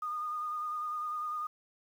sine tone with vibrato, 1224 Hz, D#6, 29 cents flat, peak -33 dBFS, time 0.02-1.47 s, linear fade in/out 5 ms, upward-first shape sine, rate 10 Hz, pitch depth 27 cents each way, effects 10-bit

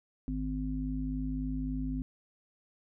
harmonic tone, 51.8 Hz, G#1, 4 cents flat, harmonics 1 / 3 / 5, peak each -35 / -40 / -34 dBFS, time 0.28-2.02 s, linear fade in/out 0 ms, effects none

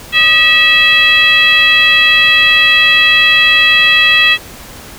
sine tone with frequency modulation, 2617 Hz, E7, 13 cents flat, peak -5 dBFS, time 0.12-4.38 s, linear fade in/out 50 ms, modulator 686 Hz, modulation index 1.3, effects pink hiss -32 dBFS RMS until 4.98 s

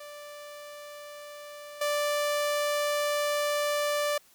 sawtooth tone with level steps, 587.3 Hz, D5, in tune, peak -38 / -22 dBFS, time 0-4.18 s, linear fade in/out 5 ms, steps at 1.81 s, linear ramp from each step 5 ms, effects white hiss -60 dBFS RMS until 4.34 s

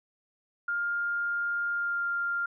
sine tone with pitch glide, 1406 to 1396.3 Hz, F6 to F6, +11 to -1 cents, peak -27 dBFS, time 0.68-2.46 s, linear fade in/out 5 ms, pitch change -12 cents, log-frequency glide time 1.7-2.04 s, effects none

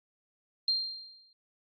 sine tone with exponential decay, 4186 Hz, C8, in tune, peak -23 dBFS, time 0.68-1.33 s, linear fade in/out 2 ms, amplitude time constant 140 ms, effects AAC 32 kbps

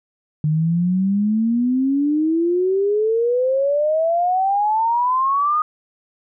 sine exponential sweep, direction up, 150.1 to 1244.5 Hz, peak -15 dBFS, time 0.44-5.62 s, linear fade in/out 2 ms, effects none

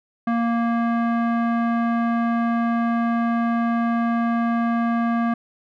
square tone with low-pass filter, 233.1 Hz, A#3, in tune, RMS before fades -21 dBFS, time 0.27-5.34 s, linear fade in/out 5 ms, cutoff 1400 Hz, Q 1.7, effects none

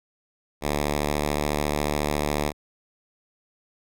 5% pulse tone with pitch glide, 73.42 to 74.06 Hz, D2 to D2, 0 to +15 cents, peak -12 dBFS, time 0.61-2.53 s, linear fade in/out 50 ms, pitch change +15 cents, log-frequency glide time 0.88-1.24 s, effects none

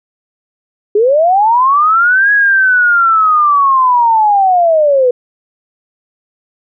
sine linear two-way sweep, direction up then down, 397.9 to 1672 to 483.7 Hz, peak -6 dBFS, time 0.95-5.11 s, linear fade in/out 5 ms, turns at 2.32 s, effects none

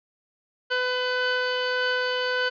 sawtooth tone pair together, 502 / 1504.3 Hz, B4 / F#6, +28 / +28 cents, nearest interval octave + perfect fifth, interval 1900 cents, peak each -22 dBFS, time 0.7-2.5 s, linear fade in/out 20 ms, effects resampled to 11025 Hz

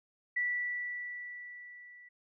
sine tone with level ramp, 1960 Hz, B6, 14 cents flat, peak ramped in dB -28 to -52 dBFS, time 0.36-2.09 s, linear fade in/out 10 ms, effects none

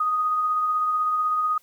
sine tone with tremolo, 1244.5 Hz, D#6, in tune, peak -19 dBFS, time 0-1.58 s, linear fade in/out 5 ms, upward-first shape sine, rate 16 Hz, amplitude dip 25%, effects white hiss -60 dBFS RMS until 1.62 s

